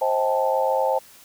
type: chord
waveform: sine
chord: A half-diminished seventh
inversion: first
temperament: just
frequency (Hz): 528 / 633.6 / 792 / 880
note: C5 / Eb5 / G5 / A5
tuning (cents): +16 / +31 / +18 / 0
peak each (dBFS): -22 / -26 / -26 / -24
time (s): 0.01-0.99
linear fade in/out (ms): 10
effects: white hiss -49 dBFS RMS until 1.24 s